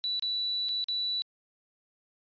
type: tone with dropouts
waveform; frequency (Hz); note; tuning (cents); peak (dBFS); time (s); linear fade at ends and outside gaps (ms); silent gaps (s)
sine; 3951; B7; 0; -28; 0.04-1.22; 0; 0.195-0.224 / 0.686-0.691 / 0.841-0.885
effects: resampled to 11025 Hz